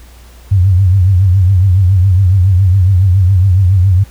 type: tone with vibrato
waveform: sine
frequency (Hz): 93.7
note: F#2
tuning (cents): +22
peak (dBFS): -5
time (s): 0.51-4.04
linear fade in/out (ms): 10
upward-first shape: triangle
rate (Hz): 7.2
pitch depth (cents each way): 140
effects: added 60 Hz sine -35 dBFS peak until 4.1 s + pink hiss -43 dBFS RMS until 4.1 s